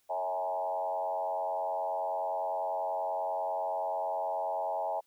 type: tone with frequency modulation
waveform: sine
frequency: 740 Hz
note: F#5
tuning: in tune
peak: -30 dBFS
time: 0.09-5.01 s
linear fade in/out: 20 ms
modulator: 90.2 Hz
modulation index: 1.9
effects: white hiss -72 dBFS RMS until 5.06 s